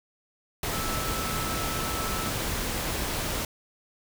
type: tone in noise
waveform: sine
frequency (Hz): 1313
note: E6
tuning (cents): -7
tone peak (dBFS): -35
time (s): 0.73-2.3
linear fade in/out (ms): 2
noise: pink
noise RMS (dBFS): -30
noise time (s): 0.63-3.45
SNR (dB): -8
effects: none